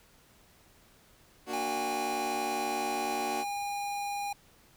20% pulse chord, Bb augmented, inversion none, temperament equal, 233.1 / 293.7 / 370 Hz, Bb3 / D4 / F#4, 0 / 0 / 0 cents, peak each -35 / -35 / -31 dBFS, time 1.46-3.45 s, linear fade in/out 50 ms
square tone, 812 Hz, G#5, 39 cents flat, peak -33 dBFS, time 1.53-4.33 s, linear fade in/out 5 ms
effects pink hiss -61 dBFS RMS until 4.76 s

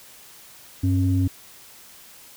sine tone pair together, 96.14 / 271.6 Hz, G2 / C#4, -33 / -35 cents, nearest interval octave + tritone, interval 1798 cents, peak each -18 / -22 dBFS, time 0.83-1.28 s, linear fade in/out 10 ms, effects tanh soft clip ceiling -10 dBFS + white hiss -47 dBFS RMS until 2.36 s

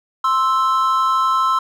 triangle tone pair together, 1048 / 1316.1 Hz, C6 / E6, +2 / -3 cents, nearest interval major third, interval 395 cents, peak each -15 dBFS, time 0.24-1.59 s, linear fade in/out 5 ms, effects none

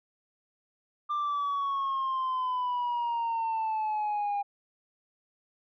sine exponential sweep, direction down, 1192 to 806 Hz, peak -25 dBFS, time 1.09-4.43 s, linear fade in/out 20 ms, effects tanh soft clip ceiling -26 dBFS

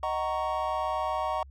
triangle chord, D# minor seventh, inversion none, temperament equal with one note detuned, 622.3 / 749.9 / 932.3 / 1108.7 Hz, D#5 / F#5 / A#5 / C#6, 0 / +23 / 0 / 0 cents, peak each -31 dBFS, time 0.03-1.43 s, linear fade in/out 2 ms, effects added 68 Hz sine -46 dBFS peak until 1.5 s

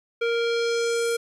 square tone with low-pass filter sweep, 466.2 Hz, A#4, in tune, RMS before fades -24 dBFS, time 0.21-1.17 s, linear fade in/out 10 ms, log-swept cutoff 2600 to 11000 Hz, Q 1.7, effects 10-bit

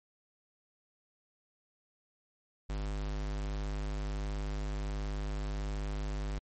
square tone, 50.7 Hz, G#1, 41 cents flat, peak -34 dBFS, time 2.69-6.39 s, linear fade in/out 10 ms, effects MP3 32 kbps

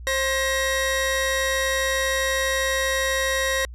sawtooth tone pair together, 531 / 1894.7 Hz, C5 / A#6, +25 / +28 cents, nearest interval octave + minor seventh, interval 2203 cents, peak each -20 dBFS, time 0.07-3.65 s, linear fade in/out 0 ms, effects added 60 Hz sine -35 dBFS peak until 3.74 s + low-pass 11000 Hz 12 dB/octave

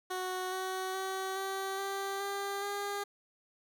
15% pulse tone with pitch steps, 369.5 / 375.1 / 380.8 / 386.5 / 392.4 / 398.3 / 404.3 Hz, F#4 / F#4 / F#4 / G4 / G4 / G4 / G#4, -2 / +24 / +50 / -24 / +2 / +28 / -46 cents, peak -28 dBFS, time 0.1-3.04 s, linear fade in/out 10 ms, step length 420 ms, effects none

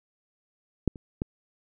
clicks, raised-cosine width 3 ms, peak -9 / -29 / -15 dBFS, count 3, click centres 0.877 / 0.958 / 1.219 s, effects none

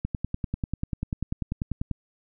click train, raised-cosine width 5 ms, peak -15 dBFS, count 20, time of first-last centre 0.05-1.913 s, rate 10.2 Hz, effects none

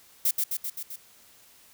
violet noise with echo, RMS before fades -23 dBFS, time 0.25-0.31 s, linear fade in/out 5 ms, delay 130 ms, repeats 5, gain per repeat -3 dB, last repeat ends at 0.96 s, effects white hiss -56 dBFS RMS until 1.73 s

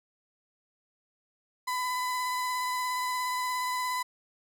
35% pulse tone with vibrato, 1003 Hz, B5, 26 cents sharp, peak -27 dBFS, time 1.67-4.03 s, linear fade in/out 10 ms, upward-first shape sine, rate 17 Hz, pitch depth 14 cents each way, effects none

